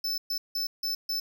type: tone bursts at uneven times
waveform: square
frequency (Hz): 5274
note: E8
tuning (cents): 0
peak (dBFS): -28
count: 5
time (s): 0.04-0.18 / 0.3-0.38 / 0.55-0.67 / 0.83-0.95 / 1.09-1.2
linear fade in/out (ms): 5
effects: none